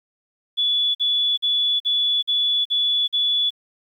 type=tone bursts; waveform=sine; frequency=3431 Hz; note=A7; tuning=44 cents flat; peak=-17 dBFS; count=7; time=0.57-3.506 s; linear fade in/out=20 ms; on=380 ms; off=46 ms; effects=9-bit